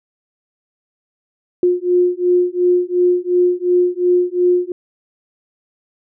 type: beating tone pair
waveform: sine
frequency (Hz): 355.9 / 358.7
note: F4 / F4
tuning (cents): +33 / +46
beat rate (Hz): 2.8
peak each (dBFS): -15 / -15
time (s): 1.63-4.72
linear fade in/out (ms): 2
effects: none